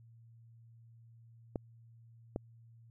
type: clicks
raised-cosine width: 2 ms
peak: -22 dBFS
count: 2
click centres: 1.558 / 2.361 s
effects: added 115 Hz sine -56 dBFS peak until 2.9 s